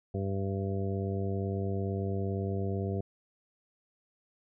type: harmonic tone with a mistuned harmonic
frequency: 97.8 Hz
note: G2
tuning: 4 cents flat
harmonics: 1 / 2 / 3 / 4 / 5 / 6 / 7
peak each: -32 / -36 / -43 / -37 / -41 / -51 / -43 dBFS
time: 0.14-3.01 s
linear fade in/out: 5 ms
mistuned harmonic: 7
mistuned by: -24 cents
effects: none